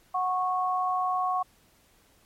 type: tone pair together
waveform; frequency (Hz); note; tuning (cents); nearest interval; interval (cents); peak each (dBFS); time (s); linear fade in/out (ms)
sine; 736 / 1101.3; F#5 / C#6; -9 / -12; perfect fifth; 697; -27; 0.14-1.43; 10
effects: pink hiss -62 dBFS RMS until 2.25 s + MP3 64 kbps